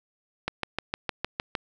click train, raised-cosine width 0.3 ms, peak -11 dBFS, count 8, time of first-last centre 0.48-1.552 s, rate 6.53 Hz, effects none

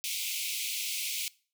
pink high-pass noise, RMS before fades -34 dBFS, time 0.04-1.28 s, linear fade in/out 0 ms, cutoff 2200 Hz, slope 96 dB/octave, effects noise-tail reverb RT60 0.4 s tail -22 dB re dry

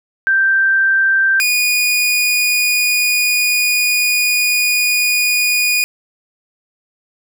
sine / sawtooth tone pair in turn, 1568 / 2458 Hz, G6 / D#7, 0 / -22 cents, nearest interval minor sixth, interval 778 cents, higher second, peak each -10 / -9 dBFS, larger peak second, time 0.27-1.4 / 1.4-5.84 s, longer second, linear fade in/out 0 ms, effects none

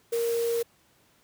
sine tone in noise, 466.2 Hz, A#4, in tune, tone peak -24 dBFS, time 0.12-0.63 s, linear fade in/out 10 ms, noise white, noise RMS -39 dBFS, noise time 0.12-0.63 s, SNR +12 dB, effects pink hiss -63 dBFS RMS until 1.23 s + high-pass 80 Hz 12 dB/octave

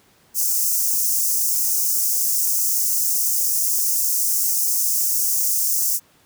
white high-pass noise, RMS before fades -20 dBFS, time 0.34-6 s, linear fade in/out 50 ms, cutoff 5500 Hz, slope 48 dB/octave, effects pink hiss -56 dBFS RMS until 6.25 s + high-pass 80 Hz 12 dB/octave

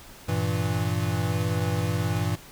square chord, E diminished, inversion first, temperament equal with one note detuned, 98 / 116.54 / 163.58 Hz, G2 / Bb2 / E3, 0 / 0 / -13 cents, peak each -28 / -29 / -30 dBFS, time 0.28-2.36 s, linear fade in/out 10 ms, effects pink hiss -47 dBFS RMS until 2.51 s

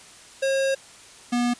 square tone pair in turn, 540 / 242.1 Hz, C#5 / B3, -45 / -34 cents, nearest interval octave + major second, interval 1389 cents, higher first, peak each -21 dBFS, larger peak neither, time 0.42-0.75 / 1.32-1.54 s, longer first, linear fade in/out 10 ms, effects white hiss -47 dBFS RMS until 1.59 s + resampled to 22050 Hz

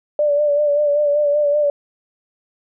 sine tone with vibrato, 586 Hz, D5, 4 cents flat, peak -13 dBFS, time 0.19-1.7 s, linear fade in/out 2 ms, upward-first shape sine, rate 5.2 Hz, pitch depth 38 cents each way, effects none

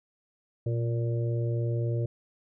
harmonic tone with a mistuned harmonic, 116.54 Hz, A#2, in tune, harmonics 1 / 3 / 4 / 5, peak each -26 / -36 / -38 / -40 dBFS, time 0.66-2.06 s, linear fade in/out 5 ms, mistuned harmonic 1, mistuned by +33 cents, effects none

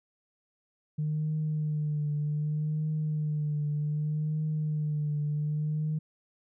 sine tone with vibrato, 151.4 Hz, D#3, 47 cents flat, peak -26 dBFS, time 0.98-5.99 s, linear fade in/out 10 ms, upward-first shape triangle, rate 0.65 Hz, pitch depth 43 cents each way, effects tanh soft clip ceiling -23 dBFS

